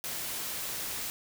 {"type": "noise", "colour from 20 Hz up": "white", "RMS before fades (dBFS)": -36, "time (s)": [0.04, 1.1], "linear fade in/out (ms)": 0, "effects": []}